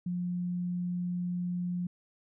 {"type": "tone", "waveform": "sine", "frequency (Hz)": 177.5, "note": "F3", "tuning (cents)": 28, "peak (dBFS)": -30, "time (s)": [0.06, 1.87], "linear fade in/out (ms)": 5, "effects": []}